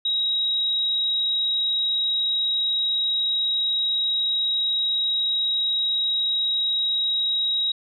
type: tone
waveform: sine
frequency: 3817 Hz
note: A#7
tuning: 40 cents sharp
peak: -20 dBFS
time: 0.05-7.72 s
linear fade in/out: 5 ms
effects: none